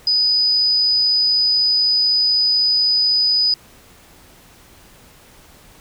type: tone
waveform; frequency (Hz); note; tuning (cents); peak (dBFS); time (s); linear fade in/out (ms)
sine; 4978; D#8; 0; -13; 0.07-3.54; 2
effects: pink hiss -47 dBFS RMS until 5.8 s